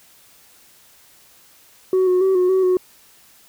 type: tone with pitch steps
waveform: sine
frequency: 373.9 / 364.6 / 381.6 / 363.5 / 377.4 / 366.6 Hz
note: F#4 / F#4 / G4 / F#4 / F#4 / F#4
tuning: +18 / -25 / -47 / -31 / +34 / -16 cents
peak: -11 dBFS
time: 1.93-2.77 s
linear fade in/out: 2 ms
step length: 140 ms
effects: tanh soft clip ceiling -12 dBFS + white hiss -51 dBFS RMS until 3.48 s